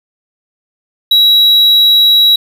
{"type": "tone", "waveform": "triangle", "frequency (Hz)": 3880, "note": "B7", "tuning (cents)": -31, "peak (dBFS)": -3, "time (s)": [1.11, 2.36], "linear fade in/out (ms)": 5, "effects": ["7-bit"]}